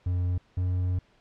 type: tone pair in turn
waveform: triangle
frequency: 89.5 / 90.75 Hz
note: F2 / F#2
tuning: +43 / -33 cents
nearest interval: unison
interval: 24 cents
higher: second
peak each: -22 dBFS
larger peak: neither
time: 0.06-0.38 / 0.57-0.99 s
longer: second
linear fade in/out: 5 ms
effects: pink hiss -63 dBFS RMS until 1.2 s + low-pass 4000 Hz 12 dB/octave